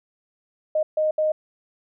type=tone bursts at uneven times; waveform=sine; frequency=619 Hz; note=D#5; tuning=9 cents flat; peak=-18 dBFS; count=3; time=0.75-0.83 / 0.97-1.11 / 1.18-1.32 s; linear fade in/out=5 ms; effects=none